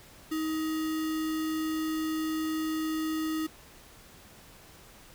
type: tone with sample-and-hold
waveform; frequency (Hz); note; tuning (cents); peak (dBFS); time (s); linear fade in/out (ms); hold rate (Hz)
sine; 315.4; D#4; +24; -28; 0.31-3.47; 10; 1575
effects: pink hiss -53 dBFS RMS until 5.14 s